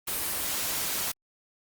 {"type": "noise", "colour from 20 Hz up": "white", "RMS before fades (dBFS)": -30, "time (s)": [0.07, 1.12], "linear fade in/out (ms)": 10, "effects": ["Opus 32 kbps"]}